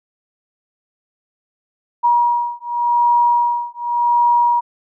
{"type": "beating tone pair", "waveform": "sine", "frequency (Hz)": [955, 955.88], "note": ["A#5", "A#5"], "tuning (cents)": [42, 43], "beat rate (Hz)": 0.88, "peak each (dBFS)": -16, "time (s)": [2.03, 4.61], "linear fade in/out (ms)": 20, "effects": []}